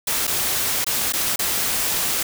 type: noise with dropouts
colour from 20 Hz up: white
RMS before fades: -22 dBFS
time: 0.07-2.23 s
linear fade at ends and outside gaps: 5 ms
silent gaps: 0.27-0.276 / 0.845-0.865 / 1.124-1.134 / 1.36-1.391 s
effects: none